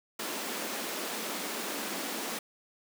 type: high-pass noise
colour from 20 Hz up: pink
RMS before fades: -36 dBFS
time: 0.19-2.39 s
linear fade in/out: 5 ms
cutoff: 200 Hz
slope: 48 dB/octave
effects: none